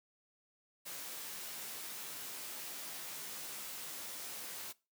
white noise with comb filter, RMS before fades -45 dBFS, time 0.85-4.73 s, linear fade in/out 20 ms, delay 16 ms, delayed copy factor -0.6, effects noise-tail reverb RT60 0.3 s tail -22 dB re dry + high-pass 150 Hz 12 dB/octave

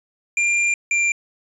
square tone pair in turn, 2390 / 2375 Hz, D7 / D7, +30 / +19 cents, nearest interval unison, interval 11 cents, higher first, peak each -17 dBFS, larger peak neither, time 0.37-0.74 / 0.91-1.12 s, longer first, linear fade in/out 2 ms, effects resampled to 22050 Hz

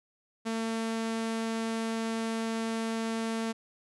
sawtooth tone, 225.5 Hz, A3, 43 cents sharp, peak -26 dBFS, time 0.45-3.53 s, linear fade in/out 20 ms, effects resampled to 24000 Hz

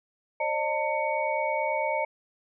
sine tone cluster, 540 / 609 / 901 / 2239 Hz, C#5 / D#5 / A5 / C#7, -45 / -37 / +41 / +17 cents, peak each -33 / -29 / -29 / -32 dBFS, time 0.4-2.05 s, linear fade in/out 5 ms, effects none

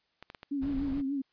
clicks, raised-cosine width 0.3 ms, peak -28 dBFS, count 4, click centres 0.226 / 0.301 / 0.348 / 0.431 s
sine tone with vibrato, 275.5 Hz, C#4, 11 cents flat, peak -29 dBFS, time 0.51-1.22 s, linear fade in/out 10 ms, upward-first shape triangle, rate 6.8 Hz, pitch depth 77 cents each way
brown noise, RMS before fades -40 dBFS, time 0.61-1.02 s, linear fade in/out 20 ms
effects white hiss -74 dBFS RMS until 1.32 s + resampled to 11025 Hz

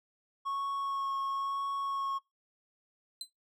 triangle tone with vibrato, 1100 Hz, C#6, 14 cents flat, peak -30 dBFS, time 0.45-2.19 s, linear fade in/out 20 ms, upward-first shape sine, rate 1 Hz, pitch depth 12 cents each way
30% pulse tone with exponential decay, 4056 Hz, B7, 45 cents sharp, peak -31 dBFS, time 3.21-3.3 s, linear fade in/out 2 ms, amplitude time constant 18 ms
effects noise-tail reverb RT60 0.2 s tail -23 dB re dry

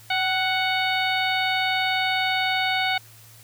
harmonic tone with a mistuned harmonic, 740 Hz, F#5, in tune, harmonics 1 / 2 / 3 / 4 / 5 / 6, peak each -25 / -28 / -26 / -31 / -29 / -35 dBFS, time 0.1-2.98 s, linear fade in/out 5 ms, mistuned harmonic 1, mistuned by +37 cents, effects added 112 Hz sine -50 dBFS peak until 3.43 s + white hiss -50 dBFS RMS until 3.43 s

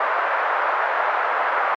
white band-pass noise, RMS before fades -21 dBFS, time 0-1.75 s, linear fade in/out 5 ms, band 590 to 1500 Hz, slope 24 dB/octave, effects MP3 64 kbps

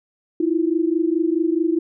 sine tone pair together, 320 / 344.7 Hz, D#4 / F4, +49 / -23 cents, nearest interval minor second, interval 128 cents, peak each -19 / -20 dBFS, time 0.4-1.79 s, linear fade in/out 5 ms, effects none

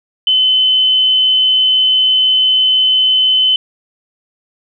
sine tone, 3042 Hz, F#7, 47 cents sharp, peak -8 dBFS, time 0.27-3.56 s, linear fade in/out 2 ms, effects none

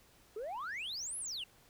sine exponential two-way sweep, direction up then down, 401.8 to 11260 to 2660 Hz, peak -36 dBFS, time 0.36-1.44 s, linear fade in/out 5 ms, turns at 1.18 s, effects tanh soft clip ceiling -37 dBFS + pink hiss -64 dBFS RMS until 1.69 s

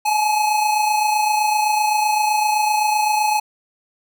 square tone pair together, 846.2 / 874 Hz, G#5 / A5, +32 / -12 cents, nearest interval minor second, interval 56 cents, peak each -17 / -25 dBFS, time 0.05-3.4 s, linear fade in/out 10 ms, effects none

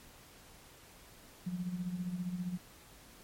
sine tone with tremolo, 179.4 Hz, F3, 47 cents sharp, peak -32 dBFS, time 1.46-2.58 s, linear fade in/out 10 ms, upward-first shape sine, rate 15 Hz, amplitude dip 65%, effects pink hiss -57 dBFS RMS until 3.23 s + MP3 64 kbps

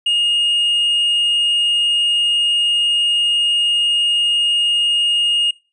sine tone with hard clipping, 2851 Hz, F7, 35 cents sharp, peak -14 dBFS, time 0.06-5.51 s, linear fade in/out 5 ms, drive 2 dB, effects noise-tail reverb RT60 0.3 s tail -21 dB re dry + resampled to 24000 Hz

